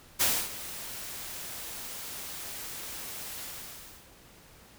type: noise with ADSR envelope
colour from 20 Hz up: white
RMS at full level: -24 dBFS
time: 0.19-4.1 s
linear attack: 23 ms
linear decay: 270 ms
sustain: -16 dB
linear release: 680 ms
effects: pink hiss -55 dBFS RMS until 4.78 s